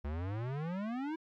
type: exponential sweep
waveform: square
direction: up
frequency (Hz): 69.3 to 329.6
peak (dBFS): -36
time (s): 0.04-1.16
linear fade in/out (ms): 10
effects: low-pass 2000 Hz 12 dB/octave + 13-bit